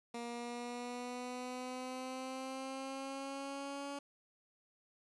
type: exponential sweep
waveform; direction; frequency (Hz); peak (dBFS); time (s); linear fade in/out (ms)
15% pulse; up; 235.6 to 282.8; -35; 0.14-3.99; 5
effects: resampled to 24000 Hz + 11-bit